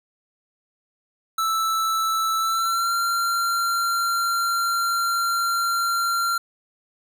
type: tone with pitch glide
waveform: square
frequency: 1318.5 to 1376.1 Hz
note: E6 to F6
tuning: 0 to -26 cents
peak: -21 dBFS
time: 1.38-6.38 s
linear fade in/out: 5 ms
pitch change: +74 cents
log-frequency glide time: 2.39-2.93 s
effects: none